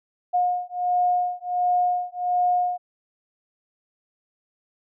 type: beating tone pair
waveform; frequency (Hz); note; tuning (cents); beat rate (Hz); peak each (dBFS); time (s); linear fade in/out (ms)
sine; 717 / 718.4; F5 / F5; +45 / +49; 1.4; -23; 0.33-2.78; 20
effects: none